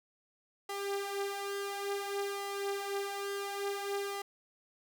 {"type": "tone with flanger", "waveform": "sawtooth", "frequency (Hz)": 399.4, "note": "G4", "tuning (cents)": 32, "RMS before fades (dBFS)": -37, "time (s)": [0.69, 4.22], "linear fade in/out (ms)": 5, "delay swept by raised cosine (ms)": [1.5, 6.9], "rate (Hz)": 0.57, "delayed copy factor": 0.6, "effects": []}